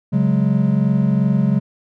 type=chord; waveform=triangle; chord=C# suspended fourth; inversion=none; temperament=equal; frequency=138.59 / 185 / 207.7 Hz; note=C#3 / F#3 / G#3; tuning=0 / 0 / 0 cents; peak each=-16 dBFS; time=0.12-1.6 s; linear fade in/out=20 ms; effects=none